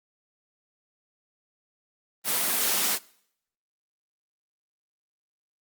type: high-pass noise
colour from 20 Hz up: white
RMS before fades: -25 dBFS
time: 2.24-2.99 s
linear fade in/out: 50 ms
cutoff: 170 Hz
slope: 24 dB/octave
effects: noise-tail reverb RT60 0.7 s tail -23 dB re dry + Opus 24 kbps